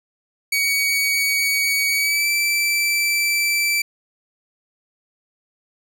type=tone with pitch glide; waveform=sawtooth; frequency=2252 to 2330 Hz; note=C#7 to D7; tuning=+27 to -14 cents; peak=-14 dBFS; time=0.52-3.82 s; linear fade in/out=5 ms; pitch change=+59 cents; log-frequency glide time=1.94-2.28 s; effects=none